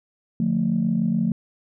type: tone cluster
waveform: sine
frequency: 147.4 / 178 / 224.9 Hz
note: D3 / F3 / A3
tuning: +7 / +33 / +38 cents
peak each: -28 / -22 / -21 dBFS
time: 0.4-1.32 s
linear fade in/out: 2 ms
effects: tanh soft clip ceiling -11 dBFS